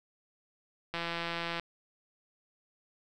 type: click train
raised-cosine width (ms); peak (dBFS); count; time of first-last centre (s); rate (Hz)
0.3; -19; 112; 0.94-1.597; 169
effects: none